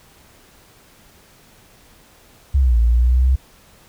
sine linear two-way sweep, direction down then up, 71 to 56.7 to 65.9 Hz, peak -11 dBFS, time 2.54-3.36 s, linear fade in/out 10 ms, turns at 2.78 s, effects pink hiss -50 dBFS RMS until 3.88 s

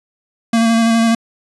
square tone with vibrato, 228.3 Hz, A#3, 36 cents flat, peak -11 dBFS, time 0.53-1.15 s, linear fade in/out 5 ms, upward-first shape square, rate 12 Hz, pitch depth 15 cents each way, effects resampled to 24000 Hz

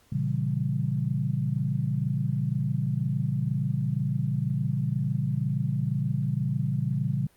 sine chord, A# diminished seventh, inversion none, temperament equal, 116.54 / 138.59 / 164.81 / 196 Hz, A#2 / C#3 / E3 / G3, 0 / 0 / 0 / 0 cents, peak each -30 / -27 / -32 / -33 dBFS, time 0.12-7.27 s, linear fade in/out 5 ms, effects pink hiss -62 dBFS RMS until 7.36 s + Opus 48 kbps

